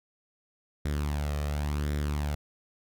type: tone with flanger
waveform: sawtooth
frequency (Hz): 73.42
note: D2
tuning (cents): 0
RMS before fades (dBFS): -30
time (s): 0.85-2.35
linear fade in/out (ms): 5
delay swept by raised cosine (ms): 0.54 to 1.64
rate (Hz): 0.92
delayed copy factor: +0.55
effects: none